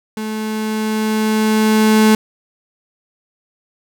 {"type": "tone with level ramp", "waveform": "35% pulse", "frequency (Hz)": 216.8, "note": "A3", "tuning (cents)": -25, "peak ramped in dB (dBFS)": [-20, -6], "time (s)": [0.17, 2.15], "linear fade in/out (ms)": 2, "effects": []}